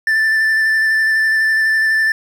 triangle tone with vibrato, 1768 Hz, A6, 8 cents sharp, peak -10 dBFS, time 0.07-2.12 s, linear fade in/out 2 ms, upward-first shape square, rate 12 Hz, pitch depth 11 cents each way, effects 8-bit

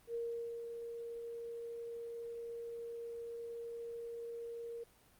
sine tone with ADSR envelope, 466.8 Hz, A#4, 2 cents sharp, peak -36 dBFS, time 0.07-4.84 s, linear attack 75 ms, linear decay 450 ms, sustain -6 dB, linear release 10 ms, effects pink hiss -66 dBFS RMS until 5.19 s + Opus 32 kbps

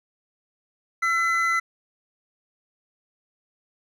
triangle tone pair together, 1347 / 2018 Hz, E6 / B6, +37 / +37 cents, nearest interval perfect fifth, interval 700 cents, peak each -21 dBFS, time 1.02-1.6 s, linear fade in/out 10 ms, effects none

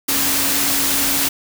sine tone in noise, 277.2 Hz, C#4, in tune, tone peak -28 dBFS, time 0.08-1.29 s, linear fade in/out 10 ms, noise white, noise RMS -18 dBFS, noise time 0.08-1.29 s, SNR -13 dB, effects none

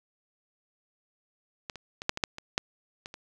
clicks, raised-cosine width 0.2 ms, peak -18 / -25 / -20 / -7 / -16 / -7 / -22 / -8 / -22 / -25 dBFS, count 10, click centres 1.698 / 1.757 / 2.019 / 2.094 / 2.174 / 2.238 / 2.384 / 2.579 / 3.059 / 3.141 s, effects none

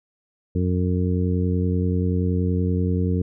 harmonic tone, 90.5 Hz, F#2, 38 cents flat, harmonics 1 / 2 / 3 / 4 / 5, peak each -21 / -24 / -28 / -32 / -30 dBFS, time 0.55-3.22 s, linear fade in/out 5 ms, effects none

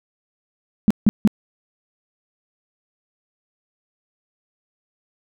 sine tone bursts, 210 Hz, G#3, 19 cents sharp, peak -9 dBFS, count 3, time 0.88-1.275 s, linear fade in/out 0 ms, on 25 ms, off 160 ms, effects none

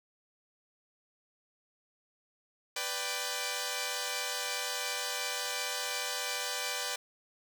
5% pulse chord, G major, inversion first, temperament equal with one note detuned, 495.6 / 587.3 / 784 Hz, B4 / D5 / G5, +6 / 0 / 0 cents, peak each -26 dBFS, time 2.76-6.96 s, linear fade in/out 5 ms, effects none

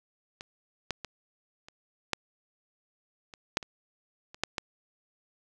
clicks, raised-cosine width 0.2 ms, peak -23 / -13 / -20 / -30 / -9 / -28 / -7 / -24 / -28 / -9 / -13 dBFS, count 11, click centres 0.409 / 0.907 / 1.047 / 1.685 / 2.133 / 3.338 / 3.571 / 3.628 / 4.345 / 4.436 / 4.582 s, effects none

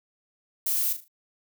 violet noise with echo, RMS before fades -26 dBFS, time 0.66-0.93 s, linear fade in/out 5 ms, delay 38 ms, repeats 4, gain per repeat -9 dB, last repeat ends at 1.082 s, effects none

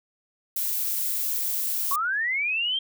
violet noise, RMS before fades -27 dBFS, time 0.56-1.96 s, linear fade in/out 5 ms
sine linear sweep, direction up, 1069 to 3200 Hz, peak -23 dBFS, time 1.91-2.79 s, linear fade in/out 5 ms
effects none

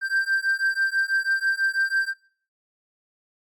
triangle beating tone pair, 1571 / 1577.1 Hz, G6 / G6, +3 / +10 cents, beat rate 6.1 Hz, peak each -22 dBFS, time 0.01-2.14 s, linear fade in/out 50 ms, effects noise-tail reverb RT60 0.5 s tail -22 dB re dry + Opus 48 kbps

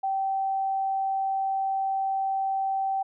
sine tone, 775 Hz, G5, 20 cents flat, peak -24 dBFS, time 0.03-3.03 s, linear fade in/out 10 ms, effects none

